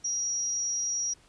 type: tone with amplitude modulation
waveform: sine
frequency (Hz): 5710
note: F8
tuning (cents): +37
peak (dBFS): -25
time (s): 0.04-1.14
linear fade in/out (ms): 10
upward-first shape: sine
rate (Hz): 277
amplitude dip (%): 50
effects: pink hiss -60 dBFS RMS until 1.28 s + resampled to 22050 Hz